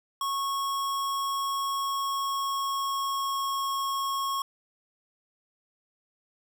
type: tone with pitch glide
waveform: square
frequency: 1100 to 1093.7 Hz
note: C#6 to C#6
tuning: -14 to -24 cents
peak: -28 dBFS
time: 0.21-4.42 s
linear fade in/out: 2 ms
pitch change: -10 cents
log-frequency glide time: 1.8-3.71 s
effects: none